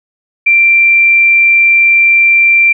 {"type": "tone", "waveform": "sine", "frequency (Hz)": 2359, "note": "D7", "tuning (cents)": 7, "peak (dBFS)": -4, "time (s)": [0.46, 2.73], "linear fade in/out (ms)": 10, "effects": []}